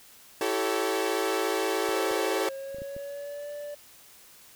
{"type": "chord", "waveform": "sawtooth", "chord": "A dominant seventh", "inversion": "second", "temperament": "equal with one note detuned", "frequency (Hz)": [329.6, 386.2, 440, 554.4], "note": ["E4", "G4", "A4", "C#5"], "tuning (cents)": [0, -26, 0, 0], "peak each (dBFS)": [-29, -26, -26, -30], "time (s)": [0.41, 2.49], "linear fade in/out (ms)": 2}
{"type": "clicks", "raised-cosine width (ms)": 3, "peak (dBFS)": [-36, -38, -34, -36, -28, -30], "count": 6, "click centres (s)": [1.89, 2.113, 2.746, 2.785, 2.819, 2.965]}
{"type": "tone with pitch glide", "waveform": "triangle", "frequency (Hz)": [523.3, 584], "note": ["C5", "D5"], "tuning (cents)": [0, -10], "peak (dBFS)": -33, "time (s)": [1.93, 3.75], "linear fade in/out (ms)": 10, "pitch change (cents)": 190, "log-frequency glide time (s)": [2.12, 3.5]}
{"effects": ["white hiss -53 dBFS RMS until 4.55 s"]}